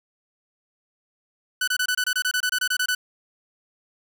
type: tone bursts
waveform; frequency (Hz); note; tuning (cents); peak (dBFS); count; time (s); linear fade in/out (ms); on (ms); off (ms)
sawtooth; 1494; F#6; +16; -17; 15; 1.61-2.95; 5; 66; 25
effects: none